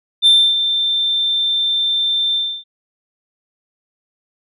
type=tone with ADSR envelope; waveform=sine; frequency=3570 Hz; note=A7; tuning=24 cents sharp; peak=-4 dBFS; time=0.22-2.64 s; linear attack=44 ms; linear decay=280 ms; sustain=-10 dB; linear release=290 ms; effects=tanh soft clip ceiling -5 dBFS